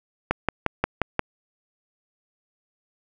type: click train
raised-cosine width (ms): 0.5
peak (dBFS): -5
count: 6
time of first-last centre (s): 0.31-1.193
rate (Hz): 5.66
effects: none